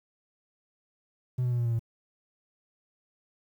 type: tone with pitch steps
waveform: triangle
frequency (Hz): 125.8 / 123.5 / 121.23 / 119.01 / 116.83 / 114.69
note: B2 / B2 / B2 / A#2 / A#2 / A#2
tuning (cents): +32 / 0 / -32 / +36 / +4 / -28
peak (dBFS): -22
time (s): 1.38-1.794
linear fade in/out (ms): 10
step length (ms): 69
effects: tanh soft clip ceiling -19 dBFS + 10-bit